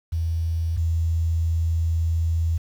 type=tone pair in turn; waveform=sine; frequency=82.41 / 82.41 Hz; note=E2 / E2; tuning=0 / 0 cents; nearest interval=unison; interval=0 cents; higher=neither; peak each=-21 / -19 dBFS; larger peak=second; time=0.12-0.77 / 0.77-2.58 s; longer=second; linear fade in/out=10 ms; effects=8-bit